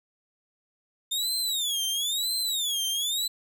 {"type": "tone with vibrato", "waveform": "sawtooth", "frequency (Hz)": 3600, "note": "A7", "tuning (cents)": 39, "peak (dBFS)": -23, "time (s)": [1.11, 3.28], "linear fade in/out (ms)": 10, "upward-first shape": "sine", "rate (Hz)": 1, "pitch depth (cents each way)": 230, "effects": []}